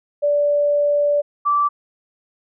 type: tone pair in turn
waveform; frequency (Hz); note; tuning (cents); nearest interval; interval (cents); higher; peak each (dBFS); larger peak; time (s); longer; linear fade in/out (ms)
sine; 582 / 1164; D5 / D6; -16 / -16; octave; 1200; second; -14; neither; 0.22-1.22 / 1.45-1.69; first; 20
effects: none